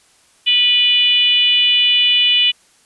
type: tone with frequency modulation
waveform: sine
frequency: 2960 Hz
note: F#7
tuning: in tune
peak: -10 dBFS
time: 0.46-2.52 s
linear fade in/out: 20 ms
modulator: 501 Hz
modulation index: 0.84
effects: white hiss -53 dBFS RMS until 2.85 s + resampled to 24000 Hz